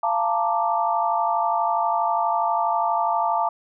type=chord; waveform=sine; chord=Bb major seventh; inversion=second; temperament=equal with one note detuned; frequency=689.6 / 880 / 932.3 / 1174.7 Hz; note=F5 / A5 / Bb5 / D6; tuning=-22 / 0 / 0 / 0 cents; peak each=-24 / -23 / -27 / -26 dBFS; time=0.03-3.49 s; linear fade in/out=5 ms; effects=none

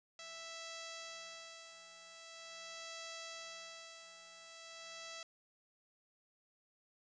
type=tone with tremolo; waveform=5% pulse; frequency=659.3 Hz; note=E5; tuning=in tune; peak=-34 dBFS; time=0.19-5.23 s; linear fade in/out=2 ms; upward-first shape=sine; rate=0.43 Hz; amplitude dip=65%; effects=resampled to 16000 Hz + 11-bit

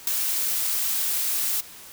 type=noise with ADSR envelope; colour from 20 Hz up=blue; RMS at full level=-19 dBFS; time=0.07-1.61 s; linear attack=4 ms; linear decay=5 ms; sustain=-6 dB; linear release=9 ms; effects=white hiss -44 dBFS RMS until 1.92 s

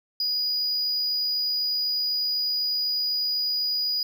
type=tone; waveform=triangle; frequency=4914 Hz; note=D#8; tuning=22 cents flat; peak=-22 dBFS; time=0.2-4.03 s; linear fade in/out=2 ms; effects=none

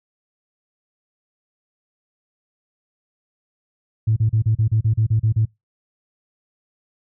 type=tone bursts; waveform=sine; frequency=110 Hz; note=A2; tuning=in tune; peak=-13 dBFS; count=11; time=4.07-5.455 s; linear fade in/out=10 ms; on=95 ms; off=34 ms; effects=noise-tail reverb RT60 0.2 s tail -25 dB re dry + tanh soft clip ceiling -9 dBFS

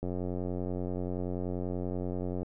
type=click train; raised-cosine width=2 ms; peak=-22 dBFS; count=218; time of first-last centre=0.03-2.43 s; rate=90.4 Hz; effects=none

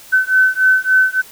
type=beating tone pair; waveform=sine; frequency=1519 / 1522.5 Hz; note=F#6 / F#6; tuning=+45 / +49 cents; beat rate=3.5 Hz; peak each=-13 dBFS; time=0.12-1.22 s; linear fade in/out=20 ms; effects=white hiss -40 dBFS RMS until 1.31 s

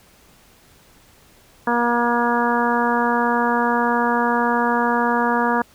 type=harmonic tone; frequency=238.3 Hz; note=A#3; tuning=38 cents sharp; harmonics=1 / 2 / 3 / 4 / 5 / 6 / 7; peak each=-22 / -24 / -25 / -21 / -26 / -27 / -26 dBFS; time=1.67-5.62 s; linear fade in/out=5 ms; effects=pink hiss -52 dBFS RMS until 5.74 s

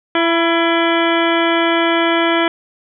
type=harmonic tone with a mistuned harmonic; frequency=335 Hz; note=E4; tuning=28 cents sharp; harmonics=1 / 2 / 3 / 4 / 5 / 6 / 7 / 9 / 10; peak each=-16 / -19 / -21 / -22 / -23 / -24 / -24 / -26 / -26 dBFS; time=0.15-2.48 s; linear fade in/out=2 ms; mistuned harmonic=3; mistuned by=-31 cents; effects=none

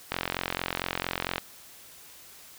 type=click train; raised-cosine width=0.3 ms; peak=-11 dBFS; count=57; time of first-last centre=0.12-1.381 s; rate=44.4 Hz; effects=white hiss -50 dBFS RMS until 2.58 s

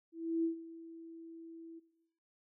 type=tone with ADSR envelope; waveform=sine; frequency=329.6 Hz; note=E4; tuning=in tune; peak=-29 dBFS; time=0.12-1.8 s; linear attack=320 ms; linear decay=110 ms; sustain=-19 dB; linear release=18 ms; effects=noise-tail reverb RT60 0.9 s tail -17 dB re dry

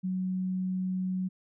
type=tone; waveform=sine; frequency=185.6 Hz; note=F#3; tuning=6 cents sharp; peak=-28 dBFS; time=0.03-1.29 s; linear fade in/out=20 ms; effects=none

